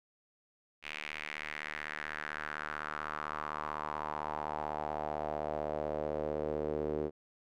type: tone with band-pass filter sweep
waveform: sawtooth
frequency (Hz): 75.8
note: D#2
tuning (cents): -45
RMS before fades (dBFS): -38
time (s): 0.82-7.11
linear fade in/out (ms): 50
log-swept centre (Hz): 2500 to 410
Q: 3.3
effects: none